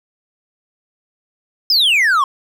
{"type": "exponential sweep", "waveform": "triangle", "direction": "down", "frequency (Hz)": [5274, 1051], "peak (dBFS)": -9, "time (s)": [1.7, 2.24], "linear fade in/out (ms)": 2, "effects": []}